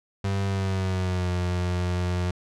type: tone with pitch glide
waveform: 35% pulse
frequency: 98 to 89.35 Hz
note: G2 to F2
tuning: 0 to +40 cents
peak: -22 dBFS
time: 0.24-2.31 s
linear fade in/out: 5 ms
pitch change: -160 cents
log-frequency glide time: 0.46-1.33 s
effects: low-pass 7000 Hz 12 dB/octave